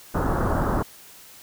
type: low-pass noise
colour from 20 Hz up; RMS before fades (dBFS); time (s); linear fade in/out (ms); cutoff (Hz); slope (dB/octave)
pink; -23; 0.14-0.83; 10; 1500; 48
effects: white hiss -47 dBFS RMS until 1.42 s